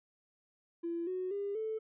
triangle tone with pitch steps, 338.4 / 369 / 402.4 / 438.9 Hz, E4 / F#4 / G4 / A4, +45 / -5 / +45 / -4 cents, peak -30 dBFS, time 0.83-1.79 s, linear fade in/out 20 ms, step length 240 ms, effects tanh soft clip ceiling -32 dBFS + resampled to 8000 Hz

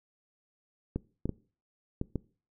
clicks, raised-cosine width 3 ms, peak -18 dBFS, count 5, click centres 0.96 / 1.256 / 1.293 / 2.014 / 2.157 s, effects noise-tail reverb RT60 0.4 s tail -22 dB re dry

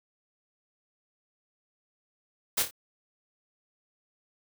white noise with echo, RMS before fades -26 dBFS, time 2.57-2.63 s, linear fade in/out 10 ms, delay 27 ms, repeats 3, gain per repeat -7 dB, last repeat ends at 2.711 s, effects none

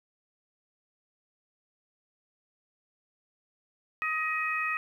harmonic tone, 630 Hz, D#5, 21 cents sharp, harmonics 2 / 3 / 4, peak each -32 / -32 / -32 dBFS, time 4.02-4.77 s, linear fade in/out 0 ms, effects 10-bit

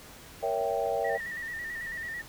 sine chord, A# diminished seventh, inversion none, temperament equal with one note detuned, 466.2 / 559.5 / 659.3 / 784 Hz, A#4 / C#5 / E5 / G5, 0 / +16 / 0 / 0 cents, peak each -32 dBFS, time 0.42-1.18 s, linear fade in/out 20 ms
sine tone with vibrato, 1864.7 Hz, A#6, in tune, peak -34 dBFS, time 1.04-2.22 s, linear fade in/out 10 ms, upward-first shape square, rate 9.1 Hz, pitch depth 52 cents each way
effects pink hiss -49 dBFS RMS until 2.28 s

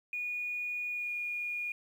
sine tone with pitch glide, 2453 to 2436 Hz, D#7 to D#7, -25 to -37 cents, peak -33 dBFS, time 0.13-1.72 s, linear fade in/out 2 ms, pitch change -12 cents, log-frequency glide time 0.88-1.12 s, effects 10-bit

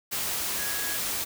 sine tone in noise, 1661.2 Hz, G#6, in tune, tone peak -36 dBFS, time 0.58-0.98 s, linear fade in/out 20 ms, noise white, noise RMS -30 dBFS, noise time 0.11-1.25 s, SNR -9 dB, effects none

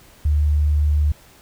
sine tone, 74.4 Hz, D2, 23 cents sharp, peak -14 dBFS, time 0.25-1.12 s, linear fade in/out 5 ms, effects pink hiss -49 dBFS RMS until 1.41 s

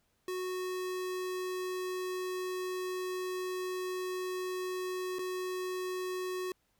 square tone with dropouts, 368 Hz, F#4, 9 cents flat, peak -35 dBFS, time 0.28-6.52 s, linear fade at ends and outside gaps 2 ms, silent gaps 5.186-5.191 s, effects pink hiss -75 dBFS RMS until 6.79 s

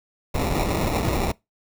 pink noise with sample-and-hold, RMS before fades -23 dBFS, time 0.34-1.32 s, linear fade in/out 10 ms, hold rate 1575 Hz, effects noise-tail reverb RT60 0.2 s tail -23 dB re dry

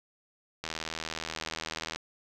click train, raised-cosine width 0.2 ms, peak -17 dBFS, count 107, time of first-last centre 0.64-1.96 s, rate 80.3 Hz, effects none

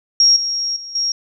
sine tone with level steps, 5588 Hz, F8, in tune, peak -8 / -18 / -29 / -16 dBFS, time 0.2-1.12 s, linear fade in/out 2 ms, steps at 0.36 / 0.76 / 0.95 s, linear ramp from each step 5 ms, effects none

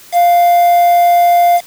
triangle tone with quantisation, 698.5 Hz, F5, in tune, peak -4 dBFS, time 0.12-1.61 s, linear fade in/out 50 ms, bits 4, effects white hiss -39 dBFS RMS until 1.66 s

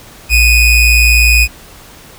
square ring-modulated tone, 1270 Hz, D#6, 35 cents sharp, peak -3 dBFS, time 0.29-1.48 s, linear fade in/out 50 ms, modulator 1210 Hz, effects pink hiss -37 dBFS RMS until 2.18 s

